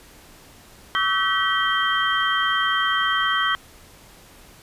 sine tone cluster, 1135 / 1295 / 1530 / 1936 / 3155 Hz, C#6 / E6 / G6 / B6 / G7, +41 / -31 / -42 / -35 / +10 cents, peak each -25 dBFS, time 0.95-3.55 s, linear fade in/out 0 ms, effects pink hiss -48 dBFS RMS until 4.62 s + resampled to 32000 Hz

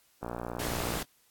click train, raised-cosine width 1 ms, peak -21 dBFS, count 45, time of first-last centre 0.23-0.972 s, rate 59.3 Hz
pink noise, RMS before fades -35 dBFS, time 0.59-1.03 s, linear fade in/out 5 ms
effects white hiss -66 dBFS RMS until 1.3 s + AAC 64 kbps

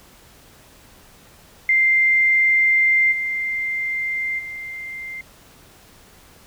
sine tone with level steps, 2093 Hz, C7, in tune, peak -13 / -21 / -29 dBFS, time 1.69-5.21 s, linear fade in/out 2 ms, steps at 3.11 / 4.38 s, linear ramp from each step 20 ms, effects pink hiss -49 dBFS RMS until 6.46 s

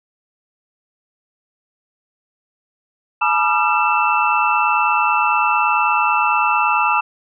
sine tone cluster, 854 / 963 / 1203 / 1362 / 2659 Hz, G#5 / B5 / D6 / F6 / E7, +48 / -44 / +41 / -44 / +14 cents, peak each -20 dBFS, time 3.21-7.01 s, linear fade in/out 10 ms, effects none

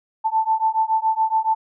sine beating tone pair, 880 / 887.1 Hz, A5 / A5, 0 / +14 cents, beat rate 7.1 Hz, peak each -20 / -20 dBFS, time 0.24-1.55 s, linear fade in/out 20 ms, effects none

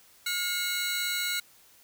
sawtooth tone cluster, 1430 / 2175 / 3932 Hz, F6 / C#7 / B7, +41 / -33 / -8 cents, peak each -30 / -29 / -29 dBFS, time 0.26-1.4 s, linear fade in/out 5 ms, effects white hiss -58 dBFS RMS until 1.83 s

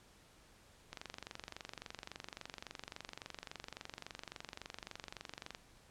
click train, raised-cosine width 0.2 ms, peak -27 dBFS, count 110, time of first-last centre 0.93-5.549 s, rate 23.6 Hz, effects pink hiss -64 dBFS RMS until 5.9 s + low-pass 10000 Hz 12 dB/octave

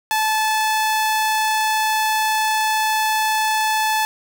sawtooth tone, 869 Hz, A5, 22 cents flat, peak -13 dBFS, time 0.11-4.05 s, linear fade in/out 0 ms, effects none

